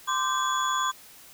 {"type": "tone cluster", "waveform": "sine", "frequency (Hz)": [1036, 1175, 1560, 3387, 6870], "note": ["C6", "D6", "G6", "G#7", "A8"], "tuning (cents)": [-17, 1, -9, 33, -42], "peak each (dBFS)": [-27, -29, -32, -33, -35], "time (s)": [0.07, 0.92], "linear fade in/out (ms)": 20, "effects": ["white hiss -50 dBFS RMS until 1.33 s"]}